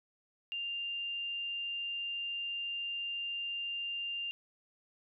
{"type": "tone", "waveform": "sine", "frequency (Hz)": 2794, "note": "F7", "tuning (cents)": 0, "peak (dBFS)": -35, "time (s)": [0.52, 4.31], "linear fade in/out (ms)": 0, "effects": []}